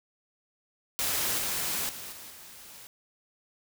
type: noise with level steps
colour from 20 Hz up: white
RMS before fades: -29 / -31 / -41 / -45 / -48 dBFS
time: 0.99-2.87 s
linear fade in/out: 0 ms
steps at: 1.38 / 1.89 / 2.12 / 2.3 s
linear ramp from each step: 2 ms
effects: none